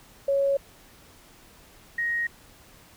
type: tone pair in turn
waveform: sine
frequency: 554.4 / 1876.7 Hz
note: C#5 / A#6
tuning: 0 / +11 cents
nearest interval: octave + major sixth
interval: 2111 cents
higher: second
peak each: -20 / -24 dBFS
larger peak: first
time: 0.28-0.57 / 1.98-2.27 s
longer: neither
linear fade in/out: 5 ms
effects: pink hiss -53 dBFS RMS until 2.96 s